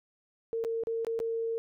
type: tone with dropouts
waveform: sine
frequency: 455.9 Hz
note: A#4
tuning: 39 cents flat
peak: -29 dBFS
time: 0.53-1.58 s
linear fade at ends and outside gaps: 0 ms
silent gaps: 0.64-0.648 / 0.836-0.871 / 1.048-1.068 / 1.191-1.201 s
effects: none